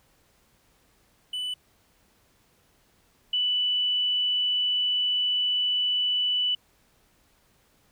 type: tone pair in turn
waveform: triangle / sine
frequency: 2986 / 2975 Hz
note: F#7 / F#7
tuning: +15 / +9 cents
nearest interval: unison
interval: 6 cents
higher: first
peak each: -27 / -22 dBFS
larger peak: second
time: 1.33-1.54 / 3.33-6.55 s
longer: second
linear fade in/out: 5 ms
effects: pink hiss -64 dBFS RMS until 7.91 s